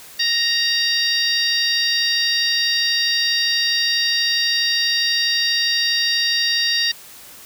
harmonic tone, 932.3 Hz, A#5, in tune, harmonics 2 / 3 / 4 / 5 / 6, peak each -23 / -26 / -22 / -20 / -26 dBFS, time 0.19-6.92 s, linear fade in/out 10 ms, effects white hiss -41 dBFS RMS until 7.45 s

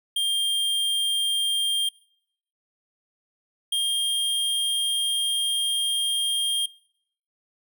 square tone pair in turn, 3200 / 3215 Hz, G7 / G7, +35 / +43 cents, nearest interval unison, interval 8 cents, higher second, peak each -22 dBFS, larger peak neither, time 0.16-1.89 / 3.72-6.66 s, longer second, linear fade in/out 5 ms, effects noise-tail reverb RT60 0.7 s tail -23 dB re dry

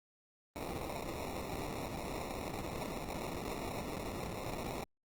white noise with sample-and-hold, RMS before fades -41 dBFS, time 0.56-4.84 s, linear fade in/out 0 ms, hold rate 1575 Hz, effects Opus 24 kbps

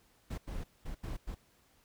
brown noise bursts at uneven times, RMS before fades -39 dBFS, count 5, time 0.3-0.38 / 0.47-0.64 / 0.85-0.95 / 1.03-1.17 / 1.27-1.35 s, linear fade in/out 10 ms, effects pink hiss -68 dBFS RMS until 1.84 s

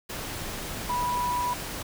sine tone in noise, 981 Hz, B5, 12 cents flat, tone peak -25 dBFS, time 0.89-1.54 s, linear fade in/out 10 ms, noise pink, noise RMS -35 dBFS, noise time 0.09-1.83 s, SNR +7 dB, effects none

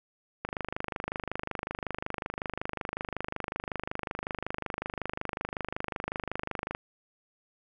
click train, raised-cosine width 0.5 ms, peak -17 dBFS, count 161, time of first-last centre 0.45-6.749 s, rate 25.4 Hz, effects none

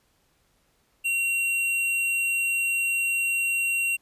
sine tone with tanh clipping, 2745 Hz, F7, 31 cents flat, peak -24 dBFS, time 1.04-3.97 s, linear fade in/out 20 ms, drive 15 dB, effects pink hiss -67 dBFS RMS until 4.01 s + resampled to 32000 Hz

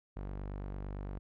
sawtooth tone with low-pass filter, 48.86 Hz, G1, 5 cents flat, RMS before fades -41 dBFS, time 0.16-1.19 s, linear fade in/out 10 ms, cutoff 1400 Hz, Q 0.59, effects none

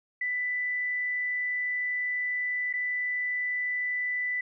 sine tone with dropouts, 1987 Hz, B6, 10 cents sharp, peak -27 dBFS, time 0.21-4.41 s, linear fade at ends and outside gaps 5 ms, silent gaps 2.729-2.736 s, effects none

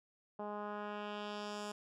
10% pulse tone with low-pass filter sweep, 207.7 Hz, G#3, in tune, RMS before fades -43 dBFS, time 0.39-1.72 s, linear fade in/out 5 ms, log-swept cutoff 840 to 8300 Hz, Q 1.4, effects none

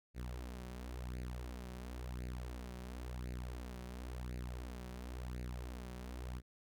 sawtooth tone with flanger, 61.74 Hz, B1, in tune, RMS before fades -45 dBFS, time 0.14-6.42 s, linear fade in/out 50 ms, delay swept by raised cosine 0.44 to 5.34 ms, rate 0.95 Hz, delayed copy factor +0.7, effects none

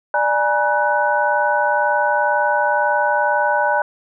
sine tone cluster, 592 / 833 / 955 / 1495 Hz, D5 / G#5 / A#5 / F#6, +14 / +5 / +42 / +17 cents, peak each -20 dBFS, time 0.14-3.82 s, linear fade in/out 2 ms, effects none

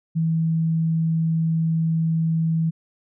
sine tone, 162.5 Hz, E3, 24 cents flat, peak -18 dBFS, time 0.15-2.71 s, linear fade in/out 20 ms, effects none

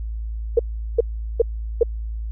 sine tone bursts, 466.2 Hz, A#4, in tune, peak -10 dBFS, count 4, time 0.57-1.832 s, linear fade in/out 5 ms, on 23 ms, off 390 ms, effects added 55 Hz sine -25 dBFS peak until 2.31 s

